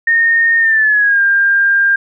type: tone with pitch glide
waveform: sine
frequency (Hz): 1838 to 1600.1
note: A#6 to G6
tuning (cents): -25 to +35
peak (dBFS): -8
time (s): 0.07-1.96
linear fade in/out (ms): 5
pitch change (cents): -240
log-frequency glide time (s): 0.59-1.21
effects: none